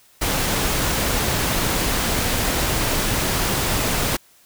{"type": "noise", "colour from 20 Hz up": "pink", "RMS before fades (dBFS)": -21, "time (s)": [0.21, 4.17], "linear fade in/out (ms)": 10, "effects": ["white hiss -54 dBFS RMS until 4.45 s"]}